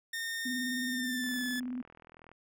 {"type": "tone with pitch glide", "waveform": "sawtooth", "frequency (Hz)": [1828, 1729.4], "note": ["A#6", "A6"], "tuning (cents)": [-34, -30], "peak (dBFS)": -31, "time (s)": [0.13, 1.6], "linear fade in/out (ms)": 5, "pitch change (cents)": -96, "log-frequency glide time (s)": [0.86, 1.43]}
{"type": "tone with vibrato", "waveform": "sine", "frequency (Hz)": 250, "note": "B3", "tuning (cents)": 21, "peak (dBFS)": -34, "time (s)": [0.45, 1.82], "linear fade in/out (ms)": 10, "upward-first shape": "square", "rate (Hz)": 19, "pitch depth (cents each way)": 36}
{"type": "click train", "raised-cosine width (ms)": 0.5, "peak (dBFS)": -38, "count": 45, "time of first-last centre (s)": [1.24, 2.316], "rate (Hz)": 40.9}
{"effects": []}